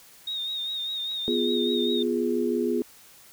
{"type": "tone with vibrato", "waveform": "sine", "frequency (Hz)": 3710, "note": "A#7", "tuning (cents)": -9, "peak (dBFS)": -28, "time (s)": [0.27, 2.03], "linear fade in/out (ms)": 5, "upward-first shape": "sine", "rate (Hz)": 5, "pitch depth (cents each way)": 46}
{"type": "clicks", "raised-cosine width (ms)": 0.2, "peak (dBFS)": [-34, -37], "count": 2, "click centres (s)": [1.117, 1.133]}
{"type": "chord", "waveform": "sine", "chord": "F diminished", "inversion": "second", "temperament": "equal", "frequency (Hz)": [246.9, 349.2, 415.3], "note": ["Cb4", "F4", "Ab4"], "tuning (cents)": [0, 0, 0], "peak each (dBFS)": -27, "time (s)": [1.28, 2.82], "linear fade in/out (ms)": 0}
{"effects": ["white hiss -52 dBFS RMS until 3.32 s"]}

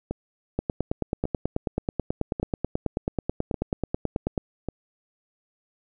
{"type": "two click trains", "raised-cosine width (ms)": 2, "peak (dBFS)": [-11, -15], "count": [36, 5], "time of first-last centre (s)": [[0.59, 4.378], [0.11, 4.687]], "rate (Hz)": [9.24, 0.874], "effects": []}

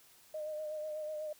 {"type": "tone with vibrato", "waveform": "sine", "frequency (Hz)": 613, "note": "D#5", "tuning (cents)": -26, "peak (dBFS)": -37, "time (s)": [0.34, 1.33], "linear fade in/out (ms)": 5, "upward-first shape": "sine", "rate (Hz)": 8.1, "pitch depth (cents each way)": 29, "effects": ["white hiss -62 dBFS RMS until 1.39 s"]}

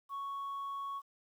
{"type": "tone", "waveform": "sine", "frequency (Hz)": 1110, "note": "C#6", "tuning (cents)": 2, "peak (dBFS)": -35, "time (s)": [0.09, 1.02], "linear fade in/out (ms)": 50, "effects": ["tanh soft clip ceiling -36 dBFS", "11-bit"]}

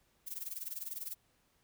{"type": "noise with tremolo", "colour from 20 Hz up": "violet", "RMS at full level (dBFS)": -39, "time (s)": [0.26, 1.15], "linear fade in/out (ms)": 20, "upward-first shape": "sine", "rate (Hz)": 20, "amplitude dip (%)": 85, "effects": ["pink hiss -73 dBFS RMS until 1.63 s"]}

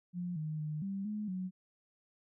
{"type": "tone with pitch steps", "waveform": "sine", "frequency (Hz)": [176.9, 154.8, 152.5, 195.7, 211.1, 185.1], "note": ["F3", "D#3", "D#3", "G3", "G#3", "F#3"], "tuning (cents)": [23, -9, -34, -3, 29, 1], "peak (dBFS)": -35, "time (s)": [0.13, 1.51], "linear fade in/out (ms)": 50, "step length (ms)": 230, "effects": []}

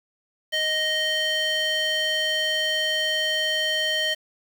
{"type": "tone with band-pass filter", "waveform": "square", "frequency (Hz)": 622.3, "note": "D#5", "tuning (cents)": 0, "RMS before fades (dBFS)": -24, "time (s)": [0.52, 4.15], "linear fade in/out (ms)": 20, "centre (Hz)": 2800, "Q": 2.5, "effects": ["7-bit"]}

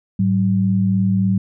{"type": "tone pair together", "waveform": "sine", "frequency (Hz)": [106.55, 190.1], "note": ["G#2", "F#3"], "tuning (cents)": [45, 47], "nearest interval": "minor seventh", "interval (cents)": 1002, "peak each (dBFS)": [-19, -15], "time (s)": [0.19, 1.38], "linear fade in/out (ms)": 5, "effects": []}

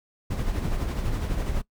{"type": "noise with tremolo", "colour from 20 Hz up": "brown", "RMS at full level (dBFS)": -25, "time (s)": [0.3, 1.62], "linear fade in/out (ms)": 10, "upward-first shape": "sine", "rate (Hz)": 12, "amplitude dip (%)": 45, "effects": ["noise-tail reverb RT60 0.1 s tail -20 dB re dry"]}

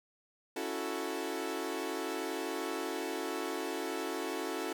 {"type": "chord", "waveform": "sawtooth", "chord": "F# minor seventh", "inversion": "second", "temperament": "equal", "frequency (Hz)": [277.2, 329.6, 370, 440], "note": ["C#4", "E4", "F#4", "A4"], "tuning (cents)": [0, 0, 0, 0], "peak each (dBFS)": [-38, -36, -36, -36], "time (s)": [0.56, 4.73], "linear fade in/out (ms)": 5, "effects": []}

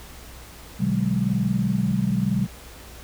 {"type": "chord", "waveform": "sine", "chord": "G# half-diminished seventh", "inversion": "first", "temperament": "just", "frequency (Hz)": [124.59, 149.51, 186.89, 207.7], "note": ["B2", "D3", "F#3", "G#3"], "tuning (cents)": [16, 31, 18, 0], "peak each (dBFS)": [-26, -29, -23, -25], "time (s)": [0.79, 2.47], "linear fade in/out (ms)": 20, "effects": ["added 60 Hz sine -44 dBFS peak until 3.03 s", "pink hiss -44 dBFS RMS until 3.03 s"]}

